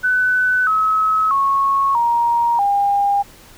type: tone with pitch steps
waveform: sine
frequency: 1502 / 1285.1 / 1099.5 / 940.8 / 804.9 Hz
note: F#6 / E6 / C#6 / A#5 / G5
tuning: +26 / -44 / -14 / +16 / +46 cents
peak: -13 dBFS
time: 0.03-3.23 s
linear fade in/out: 20 ms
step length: 640 ms
effects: pink hiss -44 dBFS RMS until 3.57 s